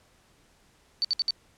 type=tone bursts; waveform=sine; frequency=4540 Hz; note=C#8; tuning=41 cents sharp; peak=-22 dBFS; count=4; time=1.02-1.307 s; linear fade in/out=0 ms; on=26 ms; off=61 ms; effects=pink hiss -62 dBFS RMS until 1.57 s + low-pass 10000 Hz 12 dB/octave